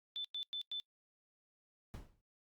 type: tone bursts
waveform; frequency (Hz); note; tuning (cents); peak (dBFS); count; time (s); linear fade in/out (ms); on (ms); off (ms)
sine; 3520; A7; 0; -38; 4; 0.16-0.8; 0; 85; 100
type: noise with exponential decay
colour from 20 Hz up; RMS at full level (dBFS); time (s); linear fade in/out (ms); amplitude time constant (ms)
brown; -42; 1.94-2.21; 0; 57
effects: noise-tail reverb RT60 0.1 s tail -25 dB re dry + Opus 48 kbps